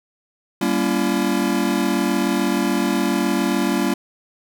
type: chord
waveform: square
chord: G diminished seventh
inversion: none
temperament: just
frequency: 196 / 235.2 / 282.2 / 338.7 Hz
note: G3 / Bb3 / Db4 / Fb4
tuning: 0 / +16 / +31 / +47 cents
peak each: -24 dBFS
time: 0.61-3.94 s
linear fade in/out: 5 ms
effects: none